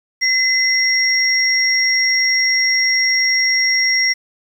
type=tone pair together; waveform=sine; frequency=2032 / 5581 Hz; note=B6 / F8; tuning=+49 / -2 cents; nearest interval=octave + perfect fourth; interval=1749 cents; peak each=-15 / -16 dBFS; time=0.21-4.14 s; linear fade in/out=20 ms; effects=7-bit